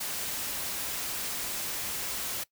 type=noise; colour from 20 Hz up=white; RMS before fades=-34 dBFS; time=0-2.44 s; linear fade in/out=10 ms; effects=noise-tail reverb RT60 0.1 s tail -20 dB re dry